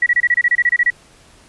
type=tone bursts; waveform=sine; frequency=1934 Hz; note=B6; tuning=37 cents flat; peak=-10 dBFS; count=13; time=0.02-0.903 s; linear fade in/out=5 ms; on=43 ms; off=27 ms; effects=pink hiss -48 dBFS RMS until 1.48 s + resampled to 24000 Hz